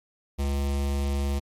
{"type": "tone with notch filter", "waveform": "square", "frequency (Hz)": 70, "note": "C#2", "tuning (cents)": 18, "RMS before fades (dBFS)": -26, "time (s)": [0.38, 1.4], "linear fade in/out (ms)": 20, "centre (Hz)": 1500, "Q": 1.6, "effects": ["MP3 64 kbps"]}